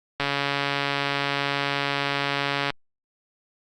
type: click train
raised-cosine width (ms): 0.3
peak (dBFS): -8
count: 354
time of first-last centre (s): 0.2-2.704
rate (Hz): 141
effects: Opus 48 kbps